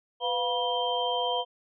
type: tone cluster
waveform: sine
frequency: 498.2 / 705 / 971 / 3146 Hz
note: B4 / F5 / B5 / G7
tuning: +15 / +16 / -30 / +6 cents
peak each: -31 dBFS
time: 0.2-1.45 s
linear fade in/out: 50 ms
effects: none